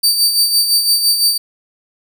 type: tone with tremolo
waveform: sawtooth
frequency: 4624 Hz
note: D8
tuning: 28 cents flat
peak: -6 dBFS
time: 0.03-1.38 s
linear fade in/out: 10 ms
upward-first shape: sine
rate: 5.9 Hz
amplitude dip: 55%
effects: 8-bit